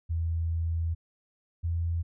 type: tone pair in turn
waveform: sine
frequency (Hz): 82.7 / 84.24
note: E2 / E2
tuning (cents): +6 / +38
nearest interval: unison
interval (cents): 32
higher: second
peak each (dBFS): -26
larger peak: neither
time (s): 0.09-0.95 / 1.63-2.03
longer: first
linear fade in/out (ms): 20
effects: none